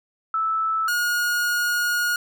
sine / 45% pulse tone pair in turn, 1313 / 1437.6 Hz, E6 / F6, -7 / +50 cents, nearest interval major second, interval 157 cents, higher second, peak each -20 dBFS, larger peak neither, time 0.34-0.88 / 0.88-2.16 s, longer second, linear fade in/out 2 ms, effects none

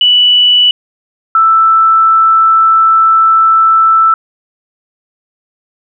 sine tone pair in turn, 2960 / 1323.1 Hz, F#7 / E6, 0 / +6 cents, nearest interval octave + major second, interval 1394 cents, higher first, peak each -4 dBFS, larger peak neither, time 0.01-0.71 / 1.35-4.14 s, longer second, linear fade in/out 2 ms, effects none

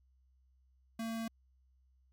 square tone, 226.5 Hz, A#3, 50 cents flat, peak -37 dBFS, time 0.99-1.28 s, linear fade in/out 5 ms, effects added 64 Hz sine -66 dBFS peak until 2.12 s + MP3 96 kbps

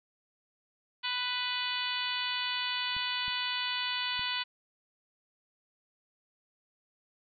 harmonic tone, 495.6 Hz, B4, 6 cents sharp, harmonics 2 / 3 / 4 / 5 / 6 / 7 / 8 / 9, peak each -39 / -40 / -40 / -39 / -36 / -38 / -41 / -41 dBFS, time 1.03-4.44 s, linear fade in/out 20 ms
clicks, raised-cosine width 5 ms, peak -36 dBFS, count 3, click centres 2.966 / 3.281 / 4.194 s
effects none

